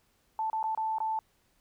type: tone with dropouts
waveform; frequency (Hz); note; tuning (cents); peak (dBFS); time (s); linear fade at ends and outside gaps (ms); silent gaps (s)
sine; 880; A5; 0; -28; 0.39-1.19; 1; 0.5-0.53 / 0.629-0.64 / 0.749-0.775 / 0.984-1.003
effects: pink hiss -70 dBFS RMS until 1.6 s